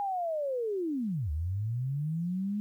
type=linear two-way sweep; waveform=sine; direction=down then up; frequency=823 to 71.7 to 211.1 Hz; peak=-29 dBFS; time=0-2.6 s; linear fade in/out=0 ms; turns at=1.31 s; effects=11-bit